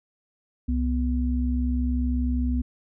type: tone pair together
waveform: sine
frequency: 66.12 / 246.9 Hz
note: C2 / B3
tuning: +19 / 0 cents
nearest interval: octave + major seventh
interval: 2281 cents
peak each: -23 / -26 dBFS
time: 0.68-2.62 s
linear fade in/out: 10 ms
effects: none